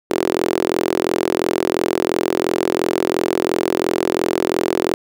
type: tone with high-pass filter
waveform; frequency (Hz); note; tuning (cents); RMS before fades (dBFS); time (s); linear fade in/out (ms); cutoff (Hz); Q
sawtooth; 42.89; F1; -31; -19; 0.1-4.94; 0; 370; 4
effects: none